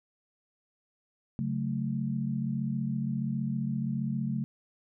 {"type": "chord", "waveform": "sine", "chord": "F# minor", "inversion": "second", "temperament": "equal", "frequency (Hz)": [138.59, 185, 220], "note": ["C#3", "F#3", "A3"], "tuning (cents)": [0, 0, 0], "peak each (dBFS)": [-32, -35, -32], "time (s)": [1.39, 4.44], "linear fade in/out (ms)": 0, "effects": []}